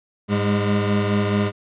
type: tone pair together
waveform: 25% pulse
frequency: 103.83 / 203 Hz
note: G#2 / G#3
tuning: 0 / -39 cents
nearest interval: octave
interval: 1161 cents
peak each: -17 dBFS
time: 0.28-1.52 s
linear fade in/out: 50 ms
effects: resampled to 8000 Hz